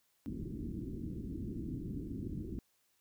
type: low-pass noise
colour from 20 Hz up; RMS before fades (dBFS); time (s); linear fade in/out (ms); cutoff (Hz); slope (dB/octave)
white; -41; 0.26-2.59; 0; 340; 48
effects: white hiss -75 dBFS RMS until 3 s